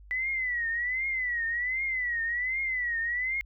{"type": "tone with vibrato", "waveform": "sine", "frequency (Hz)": 1975.5, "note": "B6", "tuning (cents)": 0, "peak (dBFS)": -27, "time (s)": [0.11, 3.41], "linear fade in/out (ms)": 0, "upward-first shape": "triangle", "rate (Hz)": 1.3, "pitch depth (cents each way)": 150, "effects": ["added 50 Hz sine -48 dBFS peak until 3.45 s"]}